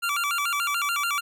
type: tone with vibrato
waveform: 25% pulse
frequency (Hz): 1266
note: D#6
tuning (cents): +30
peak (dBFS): -20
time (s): 0.02-1.21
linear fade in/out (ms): 20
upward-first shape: square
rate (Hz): 6.9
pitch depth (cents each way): 160
effects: none

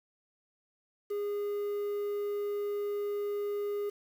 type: tone with quantisation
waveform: triangle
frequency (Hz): 410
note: G#4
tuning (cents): -22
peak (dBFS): -29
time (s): 1.1-3.9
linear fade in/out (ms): 10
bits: 9
effects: none

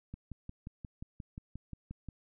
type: click train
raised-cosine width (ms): 5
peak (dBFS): -30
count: 12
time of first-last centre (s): 0.14-2.087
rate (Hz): 5.65
effects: none

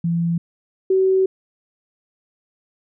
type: tone pair in turn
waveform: sine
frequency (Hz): 169 / 379.4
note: E3 / F#4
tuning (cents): +43 / +43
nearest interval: octave + major second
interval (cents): 1400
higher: second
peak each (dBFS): -17 / -13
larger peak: second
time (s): 0.04-0.38 / 0.9-1.26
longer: second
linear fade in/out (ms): 5
effects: none

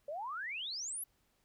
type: exponential sweep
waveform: sine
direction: up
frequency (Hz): 550 to 11840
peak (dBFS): -38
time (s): 0.08-1.04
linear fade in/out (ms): 5
effects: pink hiss -75 dBFS RMS until 1.44 s

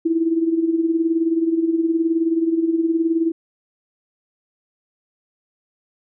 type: tone with tremolo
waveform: sine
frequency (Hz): 328.8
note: E4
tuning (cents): -4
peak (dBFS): -13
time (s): 0.05-3.32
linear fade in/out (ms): 10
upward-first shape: sine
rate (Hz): 19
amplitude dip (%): 65
effects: none

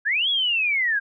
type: linear two-way sweep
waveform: sine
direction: up then down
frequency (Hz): 1568 to 3400 to 1568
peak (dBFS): -19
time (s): 0.05-1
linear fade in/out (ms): 20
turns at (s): 0.29
effects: none

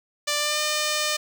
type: tone with pitch glide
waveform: 5% pulse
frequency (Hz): 590 to 604.1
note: D5 to D5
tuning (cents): +8 to +49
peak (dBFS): -11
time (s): 0.27-1.17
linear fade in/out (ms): 10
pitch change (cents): +41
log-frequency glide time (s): 0.37-0.6
effects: none

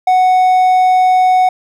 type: tone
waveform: triangle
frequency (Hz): 740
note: F#5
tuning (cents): 0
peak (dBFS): -5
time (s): 0.07-1.49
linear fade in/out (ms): 5
effects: none

